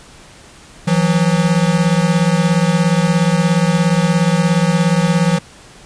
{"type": "beating tone pair", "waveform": "square", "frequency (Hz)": [163.4, 180.4], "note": ["E3", "F#3"], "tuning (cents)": [-15, -44], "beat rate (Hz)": 17, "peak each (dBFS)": -15, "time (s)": [0.87, 5.39], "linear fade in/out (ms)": 10, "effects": ["pink hiss -41 dBFS RMS until 5.85 s", "resampled to 22050 Hz"]}